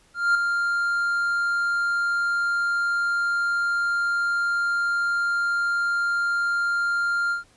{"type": "tone with ADSR envelope", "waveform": "triangle", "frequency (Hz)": 1396.9, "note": "F6", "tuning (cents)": 0, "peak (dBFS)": -13, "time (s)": [0.14, 7.44], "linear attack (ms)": 210, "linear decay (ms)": 3, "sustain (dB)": -6, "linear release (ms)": 130, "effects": ["pink hiss -58 dBFS RMS until 7.56 s", "resampled to 24000 Hz"]}